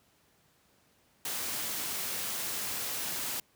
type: noise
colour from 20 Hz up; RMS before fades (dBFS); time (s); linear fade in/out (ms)
white; -35; 1.25-3.4; 2
effects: pink hiss -67 dBFS RMS until 3.55 s + high-pass 80 Hz 12 dB/octave